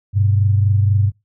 sine tone pair together, 99.37 / 123.47 Hz, G2 / B2, +24 / 0 cents, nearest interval major third, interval 376 cents, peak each -12 / -21 dBFS, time 0.13-1.12 s, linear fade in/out 50 ms, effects noise-tail reverb RT60 0.2 s tail -21 dB re dry

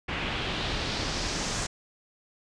pink noise with low-pass filter sweep, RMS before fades -31 dBFS, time 0.08-1.67 s, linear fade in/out 10 ms, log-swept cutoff 2600 to 7200 Hz, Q 2.1, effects resampled to 22050 Hz

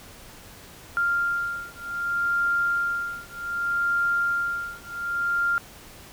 sine beating tone pair, 1395 / 1395.65 Hz, F6 / F6, -2 / -2 cents, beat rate 0.65 Hz, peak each -26 / -26 dBFS, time 0.97-5.58 s, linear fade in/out 0 ms, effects pink hiss -46 dBFS RMS until 6.12 s

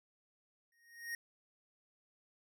square tone with exponential growth, 1864.7 Hz, A#6, in tune, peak -37 dBFS, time 0.72-1.15 s, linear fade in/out 2 ms, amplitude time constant 93 ms, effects none

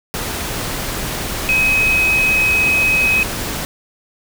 sine tone in noise, 2536 Hz, D#7, 32 cents sharp, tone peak -12 dBFS, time 1.49-3.23 s, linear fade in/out 0 ms, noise pink, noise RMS -23 dBFS, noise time 0.14-3.65 s, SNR +8 dB, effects none

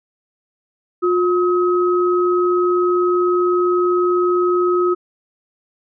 sine tone pair together, 357.2 / 1272.9 Hz, F4 / D#6, +39 / +39 cents, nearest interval octave + minor seventh, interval 2200 cents, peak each -14 / -20 dBFS, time 1.02-4.95 s, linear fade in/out 20 ms, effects none

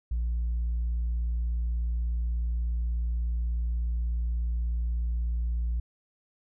triangle tone with tanh clipping, 58.27 Hz, A#1, in tune, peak -26 dBFS, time 0.11-5.8 s, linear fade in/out 5 ms, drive 6 dB, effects none

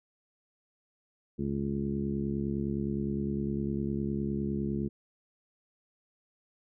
harmonic tone with a mistuned harmonic, 69.8 Hz, C#2, 13 cents sharp, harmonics 1 / 2 / 3 / 4 / 5 / 6, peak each -40 / -36 / -32 / -41 / -36 / -43 dBFS, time 1.38-4.89 s, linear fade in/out 20 ms, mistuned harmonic 1, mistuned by +20 cents, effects none

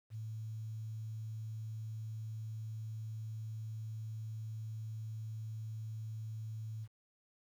sine tone, 110 Hz, A2, in tune, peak -40 dBFS, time 0.1-6.88 s, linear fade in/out 50 ms, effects 11-bit

